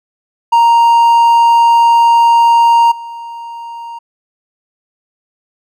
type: tone with level steps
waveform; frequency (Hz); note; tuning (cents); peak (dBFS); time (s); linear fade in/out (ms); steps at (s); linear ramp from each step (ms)
triangle; 932.3; A#5; 0; -3 / -22; 0.52-3.99; 10; 2.91; 10
effects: none